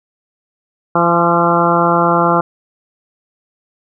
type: harmonic tone with a mistuned harmonic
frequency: 170.7 Hz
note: F3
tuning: 39 cents flat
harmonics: 1 / 2 / 3 / 4 / 5 / 6 / 7 / 8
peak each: -18 / -18 / -18 / -18 / -18 / -18 / -18 / -18 dBFS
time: 0.95-2.41 s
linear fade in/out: 5 ms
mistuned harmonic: 6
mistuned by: +31 cents
effects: none